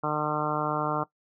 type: harmonic tone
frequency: 151.1 Hz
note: D3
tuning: 50 cents sharp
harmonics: 1 / 2 / 3 / 4 / 5 / 6 / 7 / 8 / 9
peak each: -34 / -34 / -34 / -34 / -34 / -34 / -34 / -34 / -34 dBFS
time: 0.03-1.04 s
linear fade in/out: 10 ms
effects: noise-tail reverb RT60 0.1 s tail -18 dB re dry